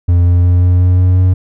triangle tone with pitch steps, 87.31 / 88.07 / 88.84 / 89.61 / 90.39 / 91.18 / 91.97 Hz, F2 / F2 / F2 / F2 / F#2 / F#2 / F#2, 0 / +15 / +30 / +45 / -40 / -25 / -10 cents, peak -4 dBFS, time 0.08-1.34 s, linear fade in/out 10 ms, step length 180 ms, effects none

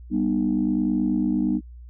sine chord, G augmented, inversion none, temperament just, 196 / 245 / 306.2 Hz, G3 / B3 / D#4, 0 / -14 / -28 cents, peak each -24 / -23 / -23 dBFS, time 0.1-1.61 s, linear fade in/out 50 ms, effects tanh soft clip ceiling -12 dBFS + added 60 Hz sine -39 dBFS peak until 1.89 s

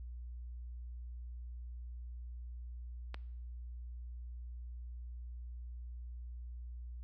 click, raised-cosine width 0.3 ms, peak -27 dBFS, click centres 3.144 s, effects noise-tail reverb RT60 0.8 s tail -21 dB re dry + added 60 Hz sine -43 dBFS peak until 7.03 s

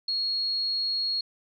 sine tone, 4305 Hz, C8, 49 cents sharp, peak -25 dBFS, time 0.08-1.21 s, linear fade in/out 5 ms, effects none

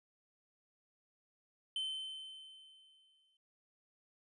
triangle tone with exponential decay, 3076 Hz, G7, 33 cents flat, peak -33 dBFS, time 1.76-3.37 s, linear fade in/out 2 ms, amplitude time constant 350 ms, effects resampled to 24000 Hz

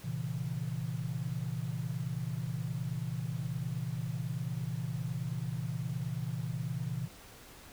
sine chord, A# diminished, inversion none, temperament equal with one note detuned, 116.54 / 135.27 / 164.81 Hz, A#2 / C#3 / E3, 0 / -42 / 0 cents, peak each -38 / -37 / -38 dBFS, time 0.04-7.08 s, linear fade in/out 10 ms, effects pink hiss -53 dBFS RMS until 7.72 s

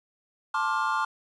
triangle chord, D minor seventh, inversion second, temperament just, 881 / 1057.2 / 1174.7 / 1409.6 Hz, A5 / C6 / D6 / F6, +2 / +18 / 0 / +16 cents, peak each -28 dBFS, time 0.54-1.05 s, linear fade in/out 5 ms, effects resampled to 24000 Hz + 9-bit

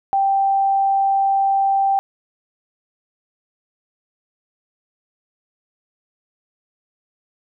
sine tone, 784 Hz, G5, in tune, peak -14 dBFS, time 0.13-1.99 s, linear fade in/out 0 ms, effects none

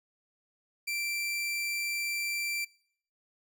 sawtooth tone, 2349 Hz, D7, in tune, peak -28 dBFS, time 0.87-2.65 s, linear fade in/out 10 ms, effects noise-tail reverb RT60 0.6 s tail -21 dB re dry

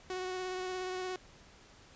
sawtooth tone with vibrato, 369.1 Hz, F#4, 4 cents flat, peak -32 dBFS, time 0.1-1.16 s, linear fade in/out 2 ms, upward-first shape sine, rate 17 Hz, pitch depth 16 cents each way, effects pink hiss -58 dBFS RMS until 1.95 s + resampled to 16000 Hz

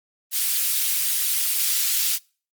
white high-pass noise, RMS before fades -22 dBFS, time 0.31-2.19 s, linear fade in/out 50 ms, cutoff 2800 Hz, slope 12 dB/octave, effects noise-tail reverb RT60 0.4 s tail -26 dB re dry + Opus 24 kbps

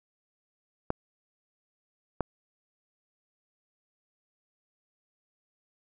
clicks, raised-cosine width 1 ms, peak -13 dBFS, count 2, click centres 0.904 / 2.207 s, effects none

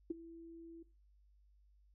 sine tone with ADSR envelope, 332.1 Hz, E4, 13 cents sharp, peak -32 dBFS, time 0.1-0.83 s, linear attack 7 ms, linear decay 16 ms, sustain -18 dB, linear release 7 ms, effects noise-tail reverb RT60 0.3 s tail -18 dB re dry + added 50 Hz sine -65 dBFS peak until 1.94 s

